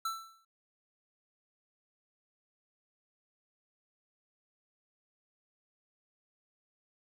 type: tone with exponential decay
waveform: square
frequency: 1332 Hz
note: E6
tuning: 18 cents sharp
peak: -31 dBFS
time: 0.05-0.45 s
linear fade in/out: 5 ms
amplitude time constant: 86 ms
effects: none